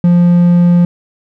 triangle tone, 174.61 Hz, F3, in tune, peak -3 dBFS, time 0.04-0.85 s, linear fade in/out 2 ms, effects none

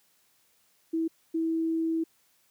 sine tone pair in turn, 325.7 / 325.7 Hz, E4 / E4, -21 / -21 cents, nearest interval unison, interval 0 cents, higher neither, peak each -25 dBFS, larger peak neither, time 0.93-1.08 / 1.34-2.04 s, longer second, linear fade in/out 10 ms, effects white hiss -67 dBFS RMS until 2.5 s + high-pass 80 Hz 12 dB/octave

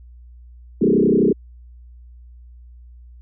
sine tone with frequency modulation, 311.1 Hz, D#4, in tune, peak -12 dBFS, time 0.81-1.33 s, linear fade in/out 10 ms, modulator 31.6 Hz, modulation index 3.9, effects added 60 Hz sine -40 dBFS peak until 3.21 s

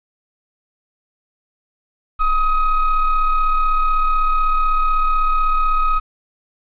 triangle ring-modulated tone, 623 Hz, D#5, 2 cents sharp, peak -8 dBFS, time 2.19-6 s, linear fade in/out 20 ms, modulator 641 Hz, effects resampled to 8000 Hz + 8-bit

